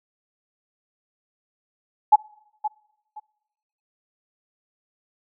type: tone with echo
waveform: sine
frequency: 850 Hz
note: G#5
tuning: 40 cents sharp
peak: -8 dBFS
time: 2.12-2.16 s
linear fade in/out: 10 ms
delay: 520 ms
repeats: 2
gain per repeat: -13 dB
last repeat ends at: 3.2 s
effects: noise-tail reverb RT60 1.0 s tail -26 dB re dry